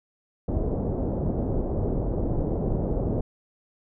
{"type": "low-pass noise", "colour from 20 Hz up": "pink", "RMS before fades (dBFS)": -26, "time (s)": [0.48, 3.21], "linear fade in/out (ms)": 5, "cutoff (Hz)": 610, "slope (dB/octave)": 24, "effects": []}